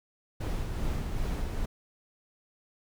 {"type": "noise with tremolo", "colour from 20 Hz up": "brown", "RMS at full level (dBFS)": -30, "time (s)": [0.4, 1.66], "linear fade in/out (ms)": 10, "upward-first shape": "sine", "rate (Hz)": 2.5, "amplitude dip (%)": 30, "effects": []}